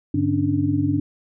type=tone cluster; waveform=sine; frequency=99.1 / 144.1 / 273.2 / 293 Hz; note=G2 / D3 / C#4 / D4; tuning=+19 / -33 / -25 / -4 cents; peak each=-24 / -26 / -24 / -21 dBFS; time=0.14-1 s; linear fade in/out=5 ms; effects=none